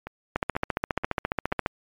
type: two click trains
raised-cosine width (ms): 0.5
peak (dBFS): -20 / -9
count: 4 / 20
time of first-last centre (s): 0.07-1.519 / 0.36-1.661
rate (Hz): 2.07 / 14.6
effects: MP3 96 kbps